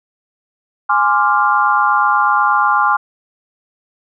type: chord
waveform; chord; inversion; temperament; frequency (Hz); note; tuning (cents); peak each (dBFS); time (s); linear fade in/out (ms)
sine; D half-diminished seventh; second; equal; 830.6 / 1046.5 / 1174.7 / 1396.9; Ab5 / C6 / D6 / F6; 0 / 0 / 0 / 0; -16; 0.89-2.97; 10
effects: none